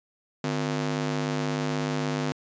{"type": "ring-modulated tone", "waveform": "sawtooth", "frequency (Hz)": 203.1, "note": "G#3", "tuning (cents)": -38, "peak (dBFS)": -19, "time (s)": [0.44, 2.32], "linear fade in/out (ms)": 0, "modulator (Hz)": 53.3, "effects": ["resampled to 16000 Hz"]}